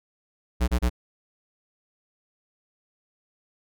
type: tone bursts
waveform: square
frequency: 60.9 Hz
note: B1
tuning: 24 cents flat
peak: -20 dBFS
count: 3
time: 0.6-0.898 s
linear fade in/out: 20 ms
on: 80 ms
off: 29 ms
effects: none